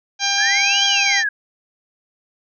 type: harmonic tone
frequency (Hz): 797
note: G5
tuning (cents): +28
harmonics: 1 / 2 / 3 / 4 / 5 / 6 / 7 / 8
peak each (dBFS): -25 / -25 / -25 / -25 / -25 / -25 / -25 / -25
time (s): 0.19-1.24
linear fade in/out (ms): 50
type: exponential two-way sweep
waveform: sine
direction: up then down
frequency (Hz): 1602 to 3300 to 1602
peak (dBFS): -17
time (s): 0.38-1.29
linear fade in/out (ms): 5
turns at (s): 0.85
effects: none